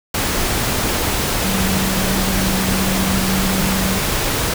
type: tone in noise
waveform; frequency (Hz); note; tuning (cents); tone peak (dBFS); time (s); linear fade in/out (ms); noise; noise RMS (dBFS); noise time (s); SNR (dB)
sine; 190; F#3; +46; -19; 1.44-3.99; 5; pink; -19; 0.14-4.54; -3
effects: none